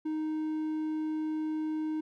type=tone; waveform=triangle; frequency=311.1 Hz; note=D#4; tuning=in tune; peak=-28 dBFS; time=0.05-2.01 s; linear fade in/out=10 ms; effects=none